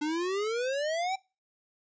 square exponential sweep, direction up, 293.7 to 784 Hz, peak -29 dBFS, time 0.01-1.16 s, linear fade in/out 10 ms, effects noise-tail reverb RT60 0.3 s tail -23 dB re dry + resampled to 16000 Hz

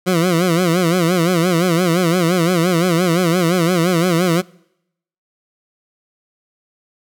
20% pulse tone with vibrato, 173.9 Hz, F3, 7 cents flat, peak -8 dBFS, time 0.06-4.42 s, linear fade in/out 20 ms, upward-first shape sine, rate 5.8 Hz, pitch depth 120 cents each way, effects noise-tail reverb RT60 0.8 s tail -25 dB re dry

